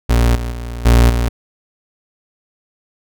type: tone with level steps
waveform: 35% pulse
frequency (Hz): 59.1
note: A#1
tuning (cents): +24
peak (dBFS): -8 / -18 / -22 / -5 / -12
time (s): 0.09-1.29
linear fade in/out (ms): 10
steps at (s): 0.35 / 0.51 / 0.85 / 1.09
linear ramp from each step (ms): 10
effects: none